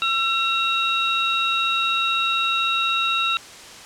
sine tone cluster, 1342 / 2727 / 3803 Hz, E6 / F7 / A#7, +31 / -42 / +34 cents, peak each -23 dBFS, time 0.02-3.37 s, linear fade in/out 0 ms, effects white hiss -40 dBFS RMS until 3.85 s + low-pass 7000 Hz 12 dB/octave

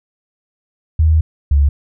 sine tone pair in turn, 79 / 71.1 Hz, D#2 / C#2, +27 / +45 cents, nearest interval major second, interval 182 cents, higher first, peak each -8 dBFS, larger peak neither, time 0.99-1.21 / 1.51-1.69 s, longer first, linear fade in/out 5 ms, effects none

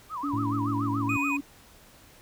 sine tone with vibrato, 1108.7 Hz, C#6, in tune, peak -31 dBFS, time 0.09-1.39 s, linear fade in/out 50 ms, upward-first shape sine, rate 7 Hz, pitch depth 260 cents each way
sine tone with pitch glide, 285.6 to 282.8 Hz, D4 to C#4, -48 to +35 cents, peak -28 dBFS, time 0.23-1.41 s, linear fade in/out 10 ms, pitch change -17 cents, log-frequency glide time 0.74-1.01 s
harmonic tone, 110 Hz, A2, in tune, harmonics 1 / 2 / 3, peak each -30 / -38 / -39 dBFS, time 0.33-1.17 s, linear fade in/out 5 ms
triangle tone, 2489 Hz, D#7, in tune, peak -26 dBFS, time 1.09-1.37 s, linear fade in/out 5 ms
effects pink hiss -54 dBFS RMS until 2.21 s

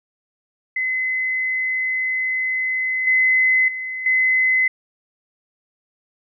sine tone with level steps, 2037 Hz, C7, 47 cents flat, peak -19 / -13 / -25 / -14 dBFS, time 0.76-4.68 s, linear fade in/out 5 ms, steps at 3.07 / 3.68 / 4.06 s, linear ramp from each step 2 ms, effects none

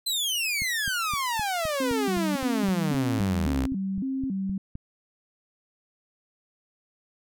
sawtooth exponential sweep, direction down, 4129 to 60.4 Hz, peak -22 dBFS, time 0.06-3.67 s, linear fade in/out 10 ms
click train, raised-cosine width 5 ms, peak -24 dBFS, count 17, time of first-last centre 0.62-4.754 s, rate 3.87 Hz
sine tone with vibrato, 226.6 Hz, A#3, 49 cents flat, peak -26 dBFS, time 1.8-4.58 s, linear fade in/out 5 ms, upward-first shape square, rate 1.8 Hz, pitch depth 280 cents each way
effects none

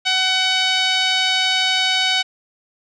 5% pulse tone with low-pass filter, 751 Hz, F#5, 26 cents sharp, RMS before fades -18 dBFS, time 0.05-2.23 s, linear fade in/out 20 ms, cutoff 3600 Hz, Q 2, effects none

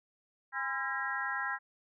harmonic tone with a mistuned harmonic, 271 Hz, C#4, 39 cents flat, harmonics 3 / 4 / 5 / 6 / 7, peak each -41 / -40 / -39 / -36 / -39 dBFS, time 0.52-1.59 s, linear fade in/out 50 ms, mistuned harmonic 4, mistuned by -98 cents, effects none

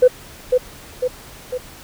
sine tone with echo, 503 Hz, B4, 32 cents sharp, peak -5 dBFS, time 0.02-0.08 s, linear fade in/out 10 ms, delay 500 ms, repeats 3, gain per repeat -5 dB, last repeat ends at 1.58 s, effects tanh soft clip ceiling -2 dBFS + pink hiss -40 dBFS RMS until 1.83 s

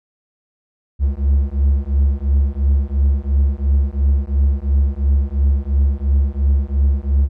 triangle beating tone pair, 68 / 70.9 Hz, C#2 / C#2, -33 / +40 cents, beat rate 2.9 Hz, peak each -14 dBFS, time 0.99-7.29 s, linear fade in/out 50 ms, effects none

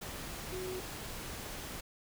sine tone in noise, 370 Hz, F#4, in tune, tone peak -38 dBFS, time 0.52-0.8 s, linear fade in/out 10 ms, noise pink, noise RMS -43 dBFS, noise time 0.01-1.81 s, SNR +2 dB, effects none

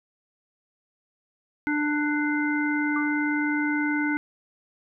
harmonic tone, 296.8 Hz, D4, 18 cents sharp, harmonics 1 / 3 / 5 / 7, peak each -24 / -34 / -29 / -31 dBFS, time 1.67-4.17 s, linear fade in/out 0 ms
sine tone with exponential decay, 1174.7 Hz, D6, in tune, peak -27 dBFS, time 2.96-3.18 s, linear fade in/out 1 ms, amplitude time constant 46 ms
effects none

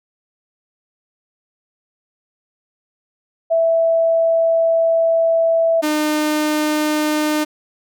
sine / sawtooth tone pair in turn, 659.3 / 303.7 Hz, E5 / D#4, 0 / -42 cents, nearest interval octave + minor second, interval 1342 cents, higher first, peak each -12 dBFS, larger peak neither, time 3.5-5.82 / 5.82-7.45 s, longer first, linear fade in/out 20 ms, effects none

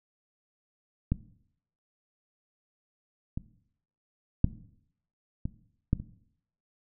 clicks, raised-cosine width 5 ms, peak -13 / -20 / -7 / -19 / -11 / -26 dBFS, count 6, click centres 1.12 / 3.375 / 4.444 / 5.455 / 5.931 / 6 s, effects noise-tail reverb RT60 0.7 s tail -17 dB re dry

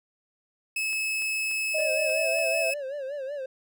40% pulse tone, 2591 Hz, E7, 30 cents flat, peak -25 dBFS, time 0.76-2.74 s, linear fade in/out 5 ms
click train, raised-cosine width 0.3 ms, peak -31 dBFS, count 6, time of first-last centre 0.93-2.388 s, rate 3.43 Hz
sine tone with pitch glide, 622.3 to 654.7 Hz, D#5 to E5, 0 to -12 cents, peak -26 dBFS, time 1.74-2.71 s, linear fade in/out 10 ms, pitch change +88 cents, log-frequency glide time 2.09-2.3 s
triangle tone with vibrato, 554.4 Hz, C#5, in tune, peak -29 dBFS, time 1.78-3.46 s, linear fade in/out 5 ms, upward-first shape sine, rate 5.3 Hz, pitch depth 110 cents each way
effects none

